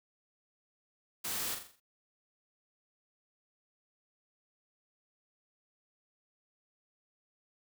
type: noise with echo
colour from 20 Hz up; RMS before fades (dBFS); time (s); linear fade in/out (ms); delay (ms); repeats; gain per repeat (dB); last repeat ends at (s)
white; -37; 1.24-1.55; 10; 42; 6; -6; 1.802
effects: none

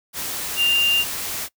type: tone in noise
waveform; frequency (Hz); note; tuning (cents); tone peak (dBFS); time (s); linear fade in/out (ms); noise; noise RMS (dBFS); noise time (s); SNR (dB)
sine; 2794; F7; 0; -15; 0.56-1.05; 50; white; -28; 0.13-1.49; +10
effects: noise-tail reverb RT60 0.1 s tail -22 dB re dry

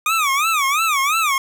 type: tone with vibrato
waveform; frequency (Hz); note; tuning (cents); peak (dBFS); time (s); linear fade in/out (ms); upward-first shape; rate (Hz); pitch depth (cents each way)
25% pulse; 1199; D6; +36; -12; 0.06-1.38; 2; sine; 2.9; 190
effects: none

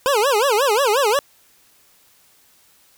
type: tone with vibrato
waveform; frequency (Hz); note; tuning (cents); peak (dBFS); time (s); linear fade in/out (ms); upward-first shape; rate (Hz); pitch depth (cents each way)
25% pulse; 484.6; B4; -33; -11; 0.06-1.19; 0; sine; 5.6; 290
effects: white hiss -55 dBFS RMS until 2.97 s

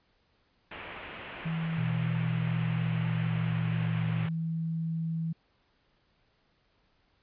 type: low-pass noise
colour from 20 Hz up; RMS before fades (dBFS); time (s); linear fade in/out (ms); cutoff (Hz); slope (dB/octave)
white; -43; 0.71-4.29; 5; 2900; 48
type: tone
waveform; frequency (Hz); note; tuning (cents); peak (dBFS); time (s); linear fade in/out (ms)
sine; 163.3; E3; -16; -29; 1.45-5.33; 10
type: tone with pitch glide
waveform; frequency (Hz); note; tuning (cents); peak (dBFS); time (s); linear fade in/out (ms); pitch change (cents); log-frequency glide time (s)
sine; 121.1 to 115.9; B2 to A#2; -34 to -10; -30; 1.77-4.27; 20; -76; 2.28-3.89
effects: pink hiss -70 dBFS RMS until 7.22 s + resampled to 11025 Hz

